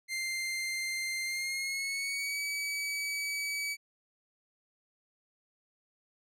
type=tone with pitch glide; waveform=sawtooth; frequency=2093 to 2282 Hz; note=C7 to C#7; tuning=0 to +50 cents; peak=-29 dBFS; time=0.08-3.77 s; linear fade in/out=50 ms; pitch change=+150 cents; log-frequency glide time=1.25-2.4 s; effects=low-pass 12000 Hz 12 dB/octave